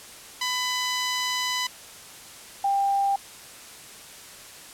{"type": "tone pair in turn", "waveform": ["10% pulse", "sine"], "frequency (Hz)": [1000, 793.7], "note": ["B5", "G5"], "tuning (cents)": [21, 21], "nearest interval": "major third", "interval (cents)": 400, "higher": "first", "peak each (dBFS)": [-16, -20], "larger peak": "first", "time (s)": [[0.41, 1.67], [2.64, 3.16]], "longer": "first", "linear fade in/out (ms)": 5, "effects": ["white hiss -44 dBFS RMS until 4.73 s", "low-pass 11000 Hz 12 dB/octave"]}